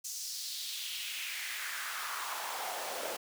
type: noise with high-pass filter sweep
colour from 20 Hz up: pink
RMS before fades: -39 dBFS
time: 0.04-3.17 s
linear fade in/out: 10 ms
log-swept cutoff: 6300 to 500 Hz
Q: 2.6
effects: none